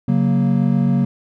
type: chord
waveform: triangle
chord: F# major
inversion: second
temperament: equal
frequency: 138.59 / 185 / 233.1 Hz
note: C#3 / F#3 / A#3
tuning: 0 / 0 / 0 cents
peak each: -16 dBFS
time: 0.08-1.05 s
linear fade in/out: 5 ms
effects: none